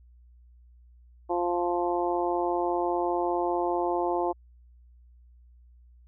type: harmonic tone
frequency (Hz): 175.1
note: F3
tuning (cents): +5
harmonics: 2 / 3 / 4 / 5 / 6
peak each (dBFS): -28 / -33 / -30 / -31 / -37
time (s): 1.29-4.33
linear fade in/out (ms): 20
effects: added 60 Hz sine -52 dBFS peak until 6.07 s